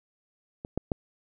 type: clicks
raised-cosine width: 2 ms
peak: -23 / -14 / -13 dBFS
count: 3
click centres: 0.649 / 0.776 / 0.918 s
effects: none